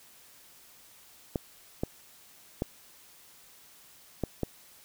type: clicks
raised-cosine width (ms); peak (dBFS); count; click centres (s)
2; -15; 5; 1.358 / 1.835 / 2.621 / 4.237 / 4.433
effects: white hiss -56 dBFS RMS until 4.84 s